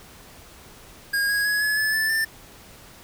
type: tone with pitch steps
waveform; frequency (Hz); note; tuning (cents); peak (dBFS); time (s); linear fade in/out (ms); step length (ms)
square; 1628 / 1652.6 / 1677.6 / 1703 / 1728.8 / 1755 / 1781.5; G#6 / G#6 / G#6 / G#6 / A6 / A6 / A6; -35 / -9 / +17 / +43 / -31 / -5 / +21; -21; 1.13-2.25; 10; 160
effects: pink hiss -47 dBFS RMS until 3.03 s